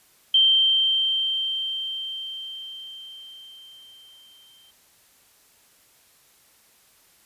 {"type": "tone with exponential decay", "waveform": "sine", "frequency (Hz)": 3136, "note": "G7", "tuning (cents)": 0, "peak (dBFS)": -13, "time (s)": [0.34, 4.71], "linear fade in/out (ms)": 5, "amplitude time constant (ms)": 950, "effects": ["white hiss -58 dBFS RMS until 7.25 s", "resampled to 32000 Hz"]}